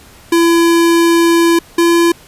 square tone pair in turn, 336.8 / 339.5 Hz, E4 / F4, +37 / -49 cents, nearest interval unison, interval 14 cents, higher second, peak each -8 dBFS, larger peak neither, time 0.32-1.59 / 1.78-2.12 s, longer first, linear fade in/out 5 ms, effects pink hiss -41 dBFS RMS until 2.27 s + resampled to 32000 Hz

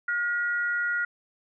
sine tone pair together, 1430 / 1926.9 Hz, F6 / B6, +41 / -43 cents, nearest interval perfect fourth, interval 516 cents, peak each -25 / -32 dBFS, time 0.08-1.05 s, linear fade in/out 5 ms, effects none

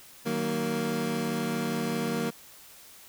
25% pulse chord, D# minor, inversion none, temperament equal with one note detuned, 155.56 / 188.23 / 233.1 Hz, D#3 / F#3 / A#3, 0 / +30 / 0 cents, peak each -31 / -30 / -26 dBFS, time 0.25-2.31 s, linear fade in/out 20 ms, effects white hiss -51 dBFS RMS until 3.08 s

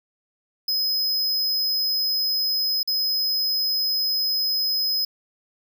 square tone with dropouts, 5070 Hz, D#8, 32 cents sharp, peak -21 dBFS, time 0.68-5.05 s, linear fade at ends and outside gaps 5 ms, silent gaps 2.831-2.875 s, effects none

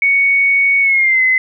sine tone with pitch glide, 2227 to 2042 Hz, C#7 to C7, +7 to -43 cents, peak -9 dBFS, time 0.02-1.38 s, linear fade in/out 2 ms, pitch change -150 cents, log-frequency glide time 0.81-1.22 s, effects none

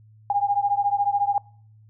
sine beating tone pair, 805 / 819 Hz, G5 / G#5, +46 / -24 cents, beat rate 14 Hz, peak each -22 / -23 dBFS, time 0.3-1.38 s, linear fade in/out 2 ms, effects noise-tail reverb RT60 0.6 s tail -26 dB re dry + added 108 Hz sine -49 dBFS peak until 1.89 s

